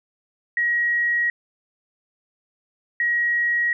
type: tone pair in turn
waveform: sine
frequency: 1900 / 1900 Hz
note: A#6 / A#6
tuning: +33 / +33 cents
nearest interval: unison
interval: 0 cents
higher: neither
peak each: -18 dBFS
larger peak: neither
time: 0.57-1.3 / 3-3.73 s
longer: neither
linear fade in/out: 2 ms
effects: none